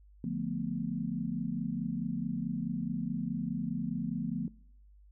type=chord; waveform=sine; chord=B half-diminished seventh; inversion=first; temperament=just; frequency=148.16 / 177.8 / 222.2 / 246.9 Hz; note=D3 / F3 / A3 / B3; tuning=+16 / +31 / +17 / 0 cents; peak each=-40 / -36 / -37 / -37 dBFS; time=0.24-4.48 s; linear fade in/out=2 ms; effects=noise-tail reverb RT60 0.7 s tail -24 dB re dry + added 50 Hz sine -55 dBFS peak until 5.11 s